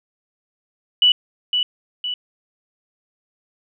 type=tone with echo; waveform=sine; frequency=2958 Hz; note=F#7; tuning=1 cent flat; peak=-10 dBFS; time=1.02-1.12 s; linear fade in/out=2 ms; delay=510 ms; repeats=2; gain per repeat=-6 dB; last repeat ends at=2.14 s; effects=none